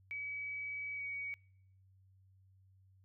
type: tone with pitch glide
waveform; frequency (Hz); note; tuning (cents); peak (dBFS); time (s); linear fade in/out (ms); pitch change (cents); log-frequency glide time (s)
sine; 2279 to 2253; C#7 to C#7; +47 to +28; -39; 0.11-1.34; 0; -19; 0.94-1.03
effects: noise-tail reverb RT60 0.7 s tail -26 dB re dry + added 95 Hz sine -63 dBFS peak until 3.04 s